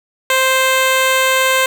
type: tone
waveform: 10% pulse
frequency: 523.3 Hz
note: C5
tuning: in tune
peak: -3 dBFS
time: 0.3-1.66 s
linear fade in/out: 2 ms
effects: none